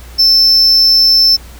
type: tone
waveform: triangle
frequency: 5310 Hz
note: E8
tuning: 12 cents sharp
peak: -4 dBFS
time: 0.18-1.37 s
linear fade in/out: 20 ms
effects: added 60 Hz sine -32 dBFS peak until 1.59 s + pink hiss -38 dBFS RMS until 1.59 s